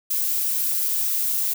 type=noise; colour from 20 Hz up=violet; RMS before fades=-23 dBFS; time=0.1-1.54 s; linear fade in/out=10 ms; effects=none